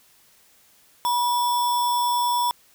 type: tone with sample-and-hold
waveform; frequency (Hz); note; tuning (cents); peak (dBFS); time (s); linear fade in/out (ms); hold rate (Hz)
sine; 970; B5; -31; -19; 1.05-2.51; 0; 4410
effects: white hiss -57 dBFS RMS until 2.74 s